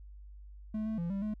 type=tone with pitch steps; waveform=triangle; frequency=216 / 219.6 / 170.6 / 196.7 / 213.1 Hz; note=A3 / A3 / F3 / G3 / G#3; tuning=-32 / -3 / -40 / +6 / +45 cents; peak=-30 dBFS; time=0.74-1.34 s; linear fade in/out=5 ms; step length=120 ms; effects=added 50 Hz sine -47 dBFS peak until 1.4 s